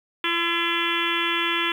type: harmonic tone with a mistuned harmonic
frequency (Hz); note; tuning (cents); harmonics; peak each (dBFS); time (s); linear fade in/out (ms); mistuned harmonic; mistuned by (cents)
340; F4; -46; 1 / 3 / 4 / 5 / 6 / 7 / 8 / 9 / 10; -30 / -30 / -30 / -30 / -30 / -30 / -30 / -30 / -30; 0.24-1.72; 2; 4; -22
effects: 8-bit